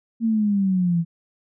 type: exponential sweep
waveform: sine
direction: down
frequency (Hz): 231.3 to 164.81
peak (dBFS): -17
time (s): 0.2-1.05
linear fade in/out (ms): 50
effects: none